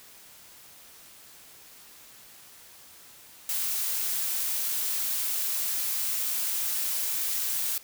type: noise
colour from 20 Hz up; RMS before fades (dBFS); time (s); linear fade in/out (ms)
blue; -29; 3.49-7.78; 2
effects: white hiss -51 dBFS RMS until 7.83 s